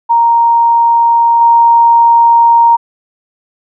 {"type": "tone with level steps", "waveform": "sine", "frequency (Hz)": 932.3, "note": "A#5", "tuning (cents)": 0, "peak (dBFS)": [-5, -3], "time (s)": [0.09, 2.77], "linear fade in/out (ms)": 20, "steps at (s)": 1.41, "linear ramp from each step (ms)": 2, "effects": []}